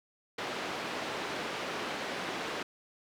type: band-pass noise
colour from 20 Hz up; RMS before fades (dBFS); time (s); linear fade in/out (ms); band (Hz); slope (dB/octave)
pink; -37; 0.38-2.63; 5; 300 to 3600; 12
effects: none